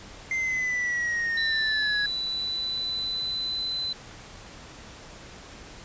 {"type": "linear sweep", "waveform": "triangle", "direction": "down", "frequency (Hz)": [2093, 1661.2], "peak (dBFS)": -23, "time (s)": [0.31, 2.06], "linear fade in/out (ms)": 2}
{"type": "tone with pitch glide", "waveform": "sine", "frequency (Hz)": [3966, 4031], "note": ["B7", "B7"], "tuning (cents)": [7, 35], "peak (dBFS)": -27, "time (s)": [1.37, 3.93], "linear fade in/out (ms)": 5, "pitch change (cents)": 28, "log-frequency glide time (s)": [2.25, 3.75]}
{"effects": ["pink hiss -45 dBFS RMS until 5.84 s", "resampled to 16000 Hz"]}